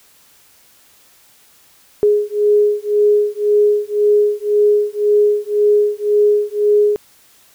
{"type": "beating tone pair", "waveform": "sine", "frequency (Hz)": [415.3, 417.2], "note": ["G#4", "G#4"], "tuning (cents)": [0, 8], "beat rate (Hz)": 1.9, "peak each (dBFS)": -14, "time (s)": [2.03, 6.96], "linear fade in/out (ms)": 0, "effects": ["white hiss -50 dBFS RMS until 7.54 s"]}